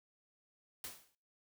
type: noise with exponential decay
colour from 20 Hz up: white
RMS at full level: -42 dBFS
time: 0.84-1.15 s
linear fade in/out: 1 ms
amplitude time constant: 67 ms
effects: noise-tail reverb RT60 0.5 s tail -26 dB re dry